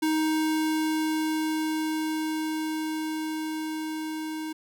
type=tone with level ramp; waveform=square; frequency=313.3 Hz; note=D#4; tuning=12 cents sharp; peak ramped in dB=-23 to -32 dBFS; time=0.02-4.53 s; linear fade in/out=10 ms; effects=none